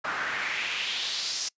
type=noise with band-pass filter sweep; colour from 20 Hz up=pink; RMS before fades=-31 dBFS; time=0.04-1.49 s; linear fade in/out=10 ms; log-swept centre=1300 to 5800 Hz; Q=2.7; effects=noise-tail reverb RT60 0.1 s tail -25 dB re dry + resampled to 16000 Hz